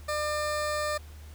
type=tone; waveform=20% pulse; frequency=600 Hz; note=D5; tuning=37 cents sharp; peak=-23 dBFS; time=0.08-0.98 s; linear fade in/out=10 ms; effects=added 75 Hz sine -43 dBFS peak until 1.34 s + pink hiss -55 dBFS RMS until 1.34 s